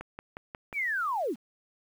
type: click train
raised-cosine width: 0.5 ms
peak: -24 dBFS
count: 5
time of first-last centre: 0.01-0.728 s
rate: 5.57 Hz
type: linear sweep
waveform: sine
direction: down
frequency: 2394 to 174.7 Hz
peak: -27 dBFS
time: 0.73-1.36 s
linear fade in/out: 50 ms
effects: 9-bit